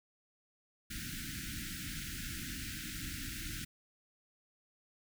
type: band-stop noise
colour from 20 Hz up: pink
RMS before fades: -42 dBFS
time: 0.9-3.65 s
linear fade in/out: 10 ms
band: 330 to 1400 Hz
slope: 96 dB/octave
effects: none